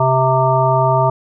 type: harmonic tone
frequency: 130.81 Hz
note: C3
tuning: in tune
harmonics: 1 / 3 / 5 / 7 / 9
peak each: -16 / -22 / -16 / -16 / -20 dBFS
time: 0-1.1 s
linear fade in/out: 5 ms
effects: none